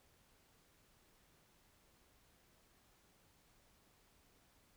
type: silence
effects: pink hiss -71 dBFS RMS until 4.76 s